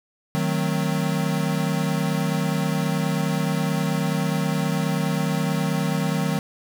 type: chord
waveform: square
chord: D# diminished seventh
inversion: none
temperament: equal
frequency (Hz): 155.56 / 185 / 220 / 261.6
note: D#3 / F#3 / A3 / C4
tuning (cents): 0 / 0 / 0 / 0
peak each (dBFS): -25 / -26 / -31 / -31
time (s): 0.35-6.39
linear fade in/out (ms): 0
effects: none